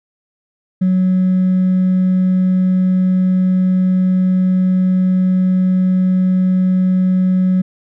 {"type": "tone with hard clipping", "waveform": "triangle", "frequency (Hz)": 185, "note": "F#3", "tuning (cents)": 0, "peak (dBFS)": -10, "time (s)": [0.81, 7.62], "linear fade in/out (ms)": 10, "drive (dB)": 2, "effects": []}